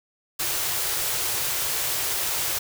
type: band-stop noise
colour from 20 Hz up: white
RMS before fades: -26 dBFS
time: 0.39-2.59 s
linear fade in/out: 10 ms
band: 170 to 310 Hz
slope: 96 dB/octave
effects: none